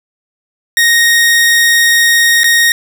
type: tone with dropouts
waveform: sawtooth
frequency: 1864.7 Hz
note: A#6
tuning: in tune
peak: -3 dBFS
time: 0.77-2.72 s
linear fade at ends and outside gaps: 1 ms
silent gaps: 2.434-2.442 s
effects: none